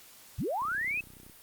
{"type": "linear sweep", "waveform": "sine", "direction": "up", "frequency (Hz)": [60.2, 2637], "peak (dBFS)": -29, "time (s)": [0.38, 1.01], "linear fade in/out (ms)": 10}
{"type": "click train", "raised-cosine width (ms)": 3, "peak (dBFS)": -39, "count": 22, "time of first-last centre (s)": [0.62, 1.297], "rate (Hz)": 31}
{"effects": ["white hiss -54 dBFS RMS until 1.42 s", "Opus 48 kbps"]}